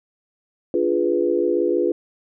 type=chord; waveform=sine; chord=D diminished seventh; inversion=none; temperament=equal; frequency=293.7 / 349.2 / 415.3 / 493.9 Hz; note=D4 / F4 / Ab4 / Cb5; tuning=0 / 0 / 0 / 0 cents; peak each=-26 / -20 / -23 / -23 dBFS; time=0.74-1.92 s; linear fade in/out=2 ms; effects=none